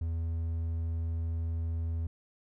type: tone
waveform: triangle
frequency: 82.4 Hz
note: E2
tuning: in tune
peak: -28 dBFS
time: 0.01-2.07 s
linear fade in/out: 5 ms
effects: none